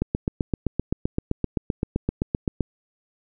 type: click train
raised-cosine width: 3 ms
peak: -9 dBFS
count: 21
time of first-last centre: 0.02-2.607 s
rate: 7.73 Hz
effects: none